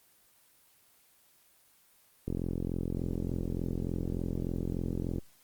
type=click train; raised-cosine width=3 ms; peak=-20 dBFS; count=127; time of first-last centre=2.28-5.183 s; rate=43.4 Hz; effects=white hiss -64 dBFS RMS until 5.43 s + Opus 24 kbps